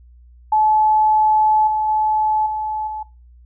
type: tone with level steps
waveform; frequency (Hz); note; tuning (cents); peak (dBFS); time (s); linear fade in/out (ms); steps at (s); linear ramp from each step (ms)
sine; 861; A5; -38; -12 / -17 / -15 / -21 / -25; 0.52-3.03; 5; 1.67 / 1.88 / 2.46 / 2.87; 5
effects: noise-tail reverb RT60 0.3 s tail -22 dB re dry + added 60 Hz sine -43 dBFS peak until 3.45 s